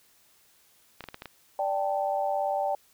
clicks, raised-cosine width 0.3 ms, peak -23 dBFS, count 6, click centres 1.007 / 1.04 / 1.087 / 1.144 / 1.221 / 1.257 s
sine chord, D suspended fourth, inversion none, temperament just, 587.3 / 783.1 / 881 Hz, D5 / G5 / A5, 0 / -2 / +2 cents, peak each -29 / -28 / -34 dBFS, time 1.59-2.75 s, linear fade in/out 2 ms
effects white hiss -62 dBFS RMS until 2.93 s

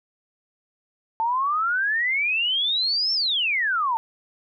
sine exponential two-way sweep, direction up then down, 881 to 5460 to 881 Hz, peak -20 dBFS, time 1.2-3.97 s, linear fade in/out 0 ms, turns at 3.13 s, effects none

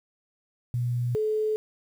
sine tone pair in turn, 121.6 / 431 Hz, B2 / A4, -26 / -36 cents, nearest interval octave + minor seventh, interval 2190 cents, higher second, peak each -24 / -23 dBFS, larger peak second, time 0.74-1.15 / 1.15-1.56 s, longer neither, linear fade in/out 0 ms, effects 9-bit

